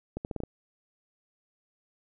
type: accelerating click train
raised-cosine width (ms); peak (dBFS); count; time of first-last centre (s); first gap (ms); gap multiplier
2; -20; 6; 0.17-0.436; 79; 0.8
effects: none